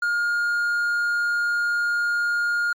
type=tone; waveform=triangle; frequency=1419 Hz; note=F6; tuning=27 cents sharp; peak=-18 dBFS; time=0.02-2.73 s; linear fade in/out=5 ms; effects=MP3 96 kbps